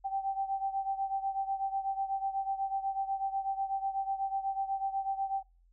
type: beating tone pair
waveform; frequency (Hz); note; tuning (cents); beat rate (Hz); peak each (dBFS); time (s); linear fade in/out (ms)
sine; 778 / 786.1; G5 / G5; -13 / +5; 8.1; -32 / -36; 0.04-5.43; 20
effects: noise-tail reverb RT60 0.3 s tail -24 dB re dry + added 43 Hz sine -61 dBFS peak until 5.72 s